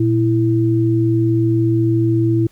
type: tone pair together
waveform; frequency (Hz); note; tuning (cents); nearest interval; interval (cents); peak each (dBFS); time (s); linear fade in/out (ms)
sine; 117.2 / 331; A#2 / E4; +10 / +7; octave + tritone; 1797; -15; 0-2.47; 5
effects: pink hiss -54 dBFS RMS until 2.51 s